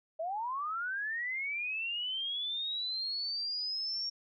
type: linear sweep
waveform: sine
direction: up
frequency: 621 to 5560 Hz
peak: -33 dBFS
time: 0.19-4.1 s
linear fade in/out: 10 ms
effects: none